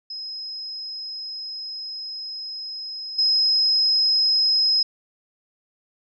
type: tone with level steps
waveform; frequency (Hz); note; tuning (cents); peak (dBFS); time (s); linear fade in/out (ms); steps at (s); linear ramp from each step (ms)
sine; 5110; D#8; +45; -30 / -16; 0.1-4.83; 5; 3.18; 10
effects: none